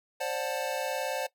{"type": "chord", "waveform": "square", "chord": "D dominant seventh", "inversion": "third", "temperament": "just", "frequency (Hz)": [528.6, 587.3, 734.2, 881], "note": ["C5", "D5", "F#5", "A5"], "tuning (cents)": [18, 0, -14, 2], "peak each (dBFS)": [-35, -36, -37, -39], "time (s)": [0.2, 1.27], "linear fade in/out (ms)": 10, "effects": ["noise-tail reverb RT60 0.1 s tail -18 dB re dry"]}